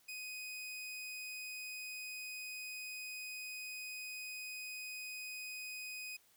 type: tone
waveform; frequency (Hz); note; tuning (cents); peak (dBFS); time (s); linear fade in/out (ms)
sawtooth; 2500; D#7; +8; -40; 0.08-6.17; 10
effects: white hiss -69 dBFS RMS until 6.36 s